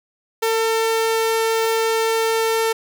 sawtooth tone, 449.6 Hz, A4, 37 cents sharp, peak -13 dBFS, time 0.42-2.73 s, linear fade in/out 10 ms, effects none

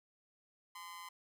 sawtooth tone with amplitude modulation, 1026 Hz, C6, 34 cents flat, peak -40 dBFS, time 0.75-1.09 s, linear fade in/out 5 ms, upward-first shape sine, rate 180 Hz, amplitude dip 70%, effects none

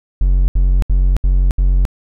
triangle tone bursts, 45.7 Hz, F#1, 21 cents flat, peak -7 dBFS, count 5, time 0.21-1.852 s, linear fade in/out 0 ms, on 270 ms, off 73 ms, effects none

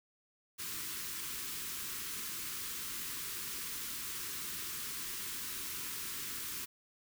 white band-stop noise, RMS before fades -41 dBFS, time 0.58-6.66 s, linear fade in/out 20 ms, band 440 to 1000 Hz, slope 48 dB/octave, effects none

